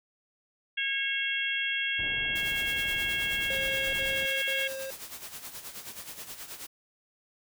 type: harmonic tone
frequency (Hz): 546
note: C#5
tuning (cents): -26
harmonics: 3 / 4 / 5 / 6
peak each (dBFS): -33 / -33 / -33 / -33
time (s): 0.77-4.68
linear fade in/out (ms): 10
type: low-pass noise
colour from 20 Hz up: pink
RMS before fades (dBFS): -44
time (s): 1.98-4.26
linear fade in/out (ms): 10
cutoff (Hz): 870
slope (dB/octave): 24
type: noise with tremolo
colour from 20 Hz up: white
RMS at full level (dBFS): -40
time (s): 2.35-6.67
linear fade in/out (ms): 10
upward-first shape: sine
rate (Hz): 9.4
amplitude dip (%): 65
type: tone bursts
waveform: square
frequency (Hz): 535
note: C5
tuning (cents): +38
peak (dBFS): -36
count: 3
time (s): 3.5-4.906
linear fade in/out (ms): 2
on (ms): 430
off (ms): 58
effects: none